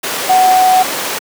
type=tone in noise; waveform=sine; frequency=744 Hz; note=F#5; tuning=9 cents sharp; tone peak=-6 dBFS; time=0.29-0.83 s; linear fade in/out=10 ms; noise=pink; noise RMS=-17 dBFS; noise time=0.03-1.19 s; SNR=+8 dB; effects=high-pass 400 Hz 12 dB/octave